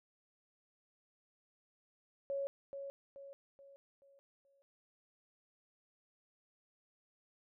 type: tone with echo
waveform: sine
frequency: 554.4 Hz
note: C#5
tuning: in tune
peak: -35 dBFS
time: 2.3-2.47 s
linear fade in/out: 0 ms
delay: 430 ms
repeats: 5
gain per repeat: -7 dB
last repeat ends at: 4.62 s
effects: none